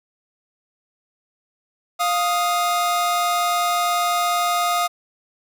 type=tone pair together; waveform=45% pulse; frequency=701.4 / 1244.5 Hz; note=F5 / D#6; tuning=+7 / 0 cents; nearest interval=minor seventh; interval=993 cents; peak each=-21 dBFS; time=1.99-4.88 s; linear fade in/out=20 ms; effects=none